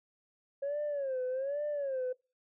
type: tone with vibrato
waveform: sine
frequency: 548 Hz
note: C#5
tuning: 20 cents flat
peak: -30 dBFS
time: 0.62-2.13 s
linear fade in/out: 10 ms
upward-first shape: sine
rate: 1.2 Hz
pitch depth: 140 cents each way
effects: noise-tail reverb RT60 0.3 s tail -24 dB re dry + tanh soft clip ceiling -29 dBFS